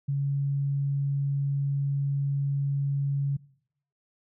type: tone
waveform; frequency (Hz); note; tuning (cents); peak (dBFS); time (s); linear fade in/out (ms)
sine; 140; C#3; +18; -24; 0.08-3.37; 10
effects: noise-tail reverb RT60 0.7 s tail -22 dB re dry